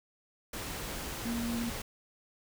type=tone in noise; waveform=sine; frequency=234 Hz; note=A#3; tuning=7 cents sharp; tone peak=-32 dBFS; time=1.25-1.7 s; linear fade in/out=5 ms; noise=pink; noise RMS=-39 dBFS; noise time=0.53-1.82 s; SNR=+4 dB; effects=none